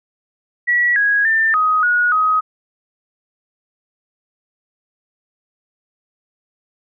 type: tone with pitch steps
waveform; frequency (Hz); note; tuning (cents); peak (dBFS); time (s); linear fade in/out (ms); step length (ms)
sine; 1934 / 1655 / 1789 / 1256 / 1452 / 1261; B6 / G#6 / A6 / D#6 / F#6 / D#6; -37 / -6 / +28 / +16 / -33 / +23; -12; 0.67-2.41; 20; 290
effects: none